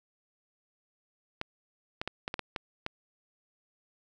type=clicks; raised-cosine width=0.3 ms; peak=-17 dBFS; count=8; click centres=1.414 / 2.015 / 2.076 / 2.279 / 2.341 / 2.393 / 2.562 / 2.864 s; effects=none